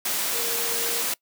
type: tone in noise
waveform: sine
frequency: 466.2 Hz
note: A#4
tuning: in tune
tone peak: -34 dBFS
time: 0.34-1.02 s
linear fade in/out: 5 ms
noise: white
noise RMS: -26 dBFS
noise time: 0.05-1.14 s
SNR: -11 dB
effects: noise-tail reverb RT60 0.1 s tail -23 dB re dry + high-pass 200 Hz 12 dB/octave